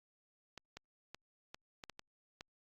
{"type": "clicks", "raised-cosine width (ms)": 0.2, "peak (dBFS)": -30, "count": 8, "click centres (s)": [0.577, 0.77, 1.146, 1.545, 1.838, 1.897, 1.994, 2.409], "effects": ["Opus 48 kbps"]}